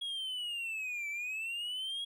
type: linear two-way sweep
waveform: triangle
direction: down then up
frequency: 3322 to 2300 to 3322 Hz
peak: -34 dBFS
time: 0.01-2.05 s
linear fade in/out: 10 ms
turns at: 1.09 s
effects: none